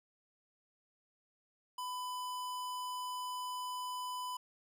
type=tone; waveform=square; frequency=1000 Hz; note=B5; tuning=21 cents sharp; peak=-39 dBFS; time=1.78-4.37 s; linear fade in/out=5 ms; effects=none